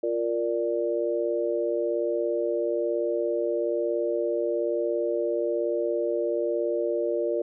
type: chord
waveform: sine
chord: Bb major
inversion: second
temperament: equal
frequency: 349.2 / 466.2 / 587.3 Hz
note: F4 / Bb4 / D5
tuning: 0 / 0 / 0 cents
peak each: -28 dBFS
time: 0.03-7.42 s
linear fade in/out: 5 ms
effects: none